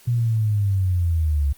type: linear sweep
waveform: sine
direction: down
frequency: 121.7 to 68.5 Hz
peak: -17 dBFS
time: 0.07-1.53 s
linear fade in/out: 10 ms
effects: white hiss -51 dBFS RMS until 1.57 s + Opus 48 kbps